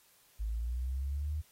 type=linear sweep; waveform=sine; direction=up; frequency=52 to 77.78 Hz; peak=-32 dBFS; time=0.39-1.42 s; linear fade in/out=20 ms; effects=white hiss -65 dBFS RMS until 1.51 s + AAC 48 kbps